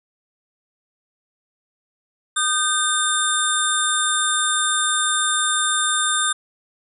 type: tone cluster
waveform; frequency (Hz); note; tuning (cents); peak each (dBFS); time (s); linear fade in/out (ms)
sine; 1218 / 1546 / 3616 / 7540 / 9600; D#6 / G6 / A7 / A#8 / D9; -37 / -24 / +47 / +19 / +37; -24; 2.36-6.33; 10
effects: none